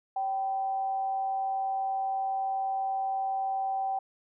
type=tone with amplitude modulation; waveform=sine; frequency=774 Hz; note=G5; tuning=22 cents flat; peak=-26 dBFS; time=0.16-3.99 s; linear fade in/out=5 ms; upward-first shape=sine; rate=223 Hz; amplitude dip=30%; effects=none